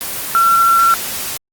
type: tone in noise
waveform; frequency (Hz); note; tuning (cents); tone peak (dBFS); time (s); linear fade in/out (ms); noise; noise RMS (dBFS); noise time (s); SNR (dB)
sine; 1357; E6; +50; -8; 0.35-0.94; 0; white; -23; 0.01-1.37; +12
effects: Opus 24 kbps